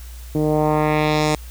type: tone with low-pass filter sweep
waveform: 10% pulse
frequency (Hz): 152.5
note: D#3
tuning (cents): -34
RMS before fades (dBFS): -18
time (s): 0.35-1.35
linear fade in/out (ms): 2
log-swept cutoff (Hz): 340 to 8500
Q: 1.3
effects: added 60 Hz sine -33 dBFS peak until 1.5 s + white hiss -45 dBFS RMS until 1.5 s